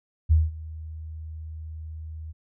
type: tone with ADSR envelope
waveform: sine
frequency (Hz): 79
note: D#2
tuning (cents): +27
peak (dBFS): -13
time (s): 0.29-2.33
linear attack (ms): 27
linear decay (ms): 190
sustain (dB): -21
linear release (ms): 24
effects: none